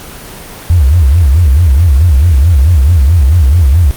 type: tone with vibrato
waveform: sine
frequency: 76 Hz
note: D#2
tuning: 40 cents flat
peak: -3 dBFS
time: 0.7-3.91 s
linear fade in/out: 0 ms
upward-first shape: sine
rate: 4.6 Hz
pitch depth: 290 cents each way
effects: pink hiss -28 dBFS RMS until 3.96 s + Opus 24 kbps